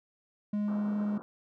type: tone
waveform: triangle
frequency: 207.7 Hz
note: G#3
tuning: in tune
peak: -26 dBFS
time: 0.53-1.18 s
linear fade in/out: 5 ms
type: band-pass noise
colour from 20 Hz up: pink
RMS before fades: -46 dBFS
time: 0.68-1.22 s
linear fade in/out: 0 ms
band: 160 to 1500 Hz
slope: 96 dB/octave
effects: none